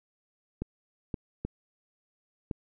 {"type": "clicks", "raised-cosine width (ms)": 3, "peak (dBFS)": -19, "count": 4, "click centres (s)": [0.62, 1.142, 1.45, 2.512], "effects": []}